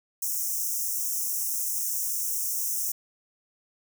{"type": "high-pass noise", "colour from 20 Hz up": "white", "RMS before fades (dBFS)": -29, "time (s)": [0.22, 2.92], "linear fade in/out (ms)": 5, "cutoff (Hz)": 5500, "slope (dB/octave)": 96, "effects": []}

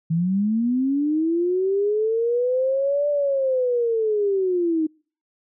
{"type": "linear two-way sweep", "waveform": "sine", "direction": "up then down", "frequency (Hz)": [158.4, 587.3, 308.5], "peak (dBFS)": -18, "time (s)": [0.1, 4.87], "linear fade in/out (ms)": 10, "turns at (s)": 3.09, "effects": ["noise-tail reverb RT60 0.4 s tail -26 dB re dry"]}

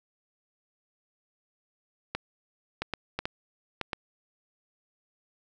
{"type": "clicks", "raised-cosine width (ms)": 0.3, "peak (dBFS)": -14, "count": 7, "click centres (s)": [2.15, 2.82, 2.937, 3.19, 3.255, 3.813, 3.932], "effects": []}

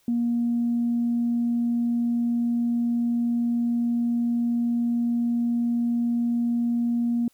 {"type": "tone", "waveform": "sine", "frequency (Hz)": 236.8, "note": "A#3", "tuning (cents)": 27, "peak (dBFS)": -20, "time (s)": [0.08, 7.28], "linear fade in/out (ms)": 2, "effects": ["tanh soft clip ceiling -16 dBFS", "white hiss -64 dBFS RMS until 7.33 s"]}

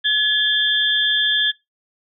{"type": "tone cluster", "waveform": "sine", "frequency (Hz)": [1705, 3224, 3491], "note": ["G#6", "G7", "A7"], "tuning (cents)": [45, 48, -14], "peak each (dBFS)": -19, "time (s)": [0.04, 1.52], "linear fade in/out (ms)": 20, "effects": ["noise-tail reverb RT60 0.2 s tail -23 dB re dry"]}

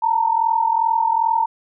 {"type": "tone pair together", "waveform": "sine", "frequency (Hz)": [896, 938.5], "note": ["A5", "A#5"], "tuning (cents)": [31, 11], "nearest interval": "minor second", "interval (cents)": 80, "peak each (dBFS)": [-17, -19], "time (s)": [0.02, 1.46], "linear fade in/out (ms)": 10, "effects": []}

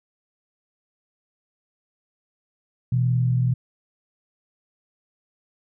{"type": "tone pair together", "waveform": "sine", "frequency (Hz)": [123.47, 164.81], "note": ["B2", "E3"], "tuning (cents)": [0, 0], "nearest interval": "perfect fourth", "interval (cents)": 500, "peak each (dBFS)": [-18, -27], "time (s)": [2.92, 3.54], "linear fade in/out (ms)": 5, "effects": []}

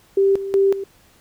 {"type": "tone with tremolo", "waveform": "sine", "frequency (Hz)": 392, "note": "G4", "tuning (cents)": 0, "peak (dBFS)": -12, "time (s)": [0.17, 0.84], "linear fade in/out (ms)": 5, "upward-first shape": "square", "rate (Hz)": 2.7, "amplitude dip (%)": 75, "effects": ["pink hiss -54 dBFS RMS until 1.2 s"]}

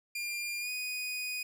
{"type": "tone with pitch glide", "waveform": "sawtooth", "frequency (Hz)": [2399, 2475], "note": ["D7", "D#7"], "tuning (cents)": [36, -10], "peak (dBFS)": -31, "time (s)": [0.15, 1.43], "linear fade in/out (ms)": 5, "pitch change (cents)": 54, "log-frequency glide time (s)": [0.6, 0.69], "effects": []}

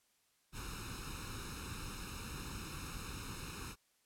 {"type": "noise with comb filter", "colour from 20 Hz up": "pink", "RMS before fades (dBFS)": -45, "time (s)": [0.52, 3.76], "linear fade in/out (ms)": 50, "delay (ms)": 0.76, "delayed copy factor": 0.85, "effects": ["white hiss -75 dBFS RMS until 4.05 s", "low-pass 12000 Hz 12 dB/octave"]}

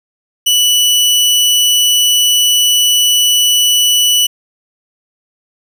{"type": "tone", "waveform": "sawtooth", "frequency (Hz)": 2960, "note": "F#7", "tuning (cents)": 0, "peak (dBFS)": -5, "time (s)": [0.46, 4.27], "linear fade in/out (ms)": 10, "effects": []}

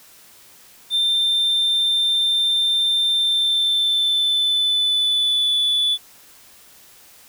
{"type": "tone with pitch glide", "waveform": "triangle", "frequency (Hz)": [3583, 3463], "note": ["A7", "A7"], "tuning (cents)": [31, -28], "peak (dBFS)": -14, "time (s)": [0.9, 5.98], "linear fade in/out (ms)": 50, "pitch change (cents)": -59, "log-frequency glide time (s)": [3.08, 5.56], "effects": ["tanh soft clip ceiling -10 dBFS", "white hiss -48 dBFS RMS until 7.28 s"]}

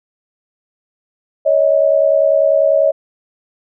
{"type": "tone pair together", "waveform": "sine", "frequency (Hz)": [560, 630.1], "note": ["C#5", "D#5"], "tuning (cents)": [18, 22], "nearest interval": "major second", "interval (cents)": 204, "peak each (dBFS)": -12, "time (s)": [1.45, 2.92], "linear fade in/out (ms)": 20, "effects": []}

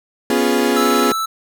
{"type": "chord", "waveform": "35% pulse", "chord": "C# dominant seventh", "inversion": "third", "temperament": "equal", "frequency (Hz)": [246.9, 277.2, 349.2, 415.3], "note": ["B3", "C#4", "E#4", "G#4"], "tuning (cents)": [0, 0, 0, 0], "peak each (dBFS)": [-17, -19, -19, -17], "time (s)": [0.3, 1.12], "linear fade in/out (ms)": 2}
{"type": "tone", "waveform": "square", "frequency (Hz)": 1318.5, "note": "E6", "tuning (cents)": 0, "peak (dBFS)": -19, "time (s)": [0.76, 1.26], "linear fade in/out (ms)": 10}
{"effects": []}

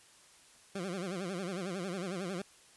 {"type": "tone with vibrato", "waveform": "20% pulse", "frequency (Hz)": 184.5, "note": "F#3", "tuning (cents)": -5, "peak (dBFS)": -31, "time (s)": [0.75, 2.42], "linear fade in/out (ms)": 5, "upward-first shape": "sine", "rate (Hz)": 11, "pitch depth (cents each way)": 150, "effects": ["white hiss -60 dBFS RMS until 2.76 s", "resampled to 24000 Hz"]}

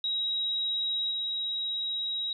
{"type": "tone with level steps", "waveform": "sine", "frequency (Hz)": 3829, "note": "A#7", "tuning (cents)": 46, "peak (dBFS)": [-27, -29], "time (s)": [0.04, 2.33], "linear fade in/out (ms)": 2, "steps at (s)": 1.11, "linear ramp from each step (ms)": 2, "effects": []}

